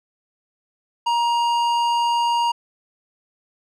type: tone with tanh clipping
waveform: triangle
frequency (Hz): 943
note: A#5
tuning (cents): +20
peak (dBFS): -19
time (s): 1.06-2.52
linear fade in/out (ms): 10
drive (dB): 17
effects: none

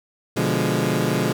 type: chord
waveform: 20% pulse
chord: B diminished seventh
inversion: none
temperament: equal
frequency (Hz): 123.47 / 146.83 / 174.61 / 207.7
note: B2 / D3 / F3 / Ab3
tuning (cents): 0 / 0 / 0 / 0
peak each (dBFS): -20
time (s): 0.36-1.33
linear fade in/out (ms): 10
effects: none

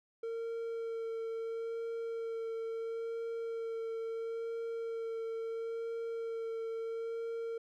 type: tone with vibrato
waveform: triangle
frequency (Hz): 456.1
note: A#4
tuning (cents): -38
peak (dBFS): -34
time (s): 0.23-7.58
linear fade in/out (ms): 5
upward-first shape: sine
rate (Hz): 0.74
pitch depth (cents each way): 13
effects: none

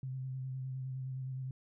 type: tone with vibrato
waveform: sine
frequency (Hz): 130.81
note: C3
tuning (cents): 0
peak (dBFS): -37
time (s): 0.03-1.51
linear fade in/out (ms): 2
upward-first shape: square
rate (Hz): 9.7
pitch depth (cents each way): 19
effects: none

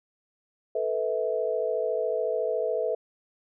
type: chord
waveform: sine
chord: A suspended second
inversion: none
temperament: equal with one note detuned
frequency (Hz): 440 / 493.9 / 647.9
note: A4 / B4 / E5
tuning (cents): 0 / 0 / -30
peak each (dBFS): -29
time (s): 0.75-2.95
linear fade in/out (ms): 5
effects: none

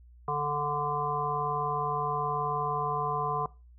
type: harmonic tone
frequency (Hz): 146.83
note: D3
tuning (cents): 0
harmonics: 1 / 3 / 5 / 7 / 8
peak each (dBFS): -36 / -35 / -34 / -31 / -36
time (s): 0.28-3.46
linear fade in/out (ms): 2
effects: noise-tail reverb RT60 0.3 s tail -21 dB re dry + added 60 Hz sine -51 dBFS peak until 3.78 s

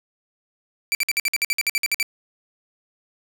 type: tone bursts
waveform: sawtooth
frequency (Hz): 2330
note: D7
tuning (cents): -14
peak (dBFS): -15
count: 14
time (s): 0.92-2.028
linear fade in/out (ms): 0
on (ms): 29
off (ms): 54
effects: none

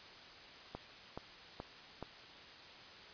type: click train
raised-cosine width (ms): 1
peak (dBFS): -28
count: 4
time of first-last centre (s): 0.75-2.027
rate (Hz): 2.35
effects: white hiss -54 dBFS RMS until 3.13 s + resampled to 11025 Hz

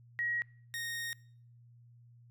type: tone pair in turn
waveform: sine / sawtooth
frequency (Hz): 1900 / 1858.8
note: A#6 / A#6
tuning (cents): +33 / -5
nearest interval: unison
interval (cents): 38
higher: first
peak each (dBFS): -31 / -33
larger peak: first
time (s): 0.19-0.42 / 0.74-1.13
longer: second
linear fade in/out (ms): 0
effects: noise-tail reverb RT60 0.6 s tail -25 dB re dry + added 119 Hz sine -56 dBFS peak until 2.3 s

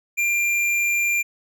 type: tone with hard clipping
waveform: triangle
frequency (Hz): 2384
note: D7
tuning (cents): +25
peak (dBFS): -20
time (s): 0.17-1.23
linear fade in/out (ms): 20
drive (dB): 15
effects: none

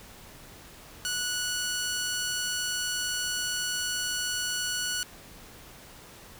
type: tone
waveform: 10% pulse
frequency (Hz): 1471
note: F#6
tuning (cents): -11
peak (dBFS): -20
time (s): 1.05-5.03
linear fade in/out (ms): 0
effects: pink hiss -49 dBFS RMS until 6.39 s

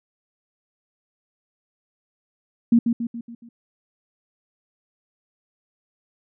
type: tone with echo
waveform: sine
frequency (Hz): 233.9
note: A#3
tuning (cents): +6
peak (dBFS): -11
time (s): 2.72-2.79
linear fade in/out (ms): 5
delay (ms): 140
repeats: 5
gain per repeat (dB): -6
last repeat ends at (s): 3.49
effects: none

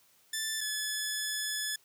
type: tone pair in turn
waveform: 10% pulse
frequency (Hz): 1760 / 1717.8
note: A6 / A6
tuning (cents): 0 / -42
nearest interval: unison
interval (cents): 42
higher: first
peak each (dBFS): -23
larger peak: neither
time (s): 0.33-0.61 / 0.61-1.76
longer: second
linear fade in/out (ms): 5
effects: white hiss -65 dBFS RMS until 1.84 s + high-pass 80 Hz 12 dB/octave

